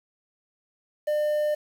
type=tone with quantisation; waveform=triangle; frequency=600 Hz; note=D5; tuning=37 cents sharp; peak=-20 dBFS; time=1.07-1.55 s; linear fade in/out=10 ms; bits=8; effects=none